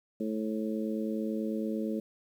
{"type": "harmonic tone", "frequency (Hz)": 109, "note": "A2", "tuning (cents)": -16, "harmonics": [2, 3, 4, 5], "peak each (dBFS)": [-32, -36, -38, -40], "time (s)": [0.2, 2], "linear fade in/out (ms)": 5, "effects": ["10-bit"]}